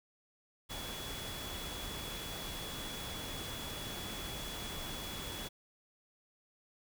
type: tone in noise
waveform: sine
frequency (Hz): 3383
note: G#7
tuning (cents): +31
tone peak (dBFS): -46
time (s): 0.69-5.49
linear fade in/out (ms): 20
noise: pink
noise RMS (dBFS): -43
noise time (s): 0.69-5.49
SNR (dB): -6
effects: none